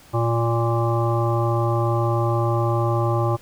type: harmonic tone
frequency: 116.54 Hz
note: A#2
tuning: in tune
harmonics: 1 / 3 / 5 / 7 / 9 / 10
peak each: -20 / -25 / -27 / -28 / -30 / -30 dBFS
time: 0.13-3.37 s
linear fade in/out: 20 ms
effects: pink hiss -49 dBFS RMS until 3.41 s